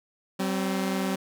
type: tone pair together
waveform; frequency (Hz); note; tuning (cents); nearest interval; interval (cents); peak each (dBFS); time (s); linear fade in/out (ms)
sawtooth; 191.08 / 262.6; G3 / C4; -44 / +6; tritone; 550; -23 / -27; 0.39-1.16; 10
effects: none